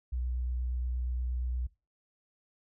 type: tone with vibrato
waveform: sine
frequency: 61.74 Hz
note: B1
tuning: in tune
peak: -30 dBFS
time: 0.12-1.67 s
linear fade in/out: 10 ms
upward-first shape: sine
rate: 8.5 Hz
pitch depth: 13 cents each way
effects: noise-tail reverb RT60 0.3 s tail -21 dB re dry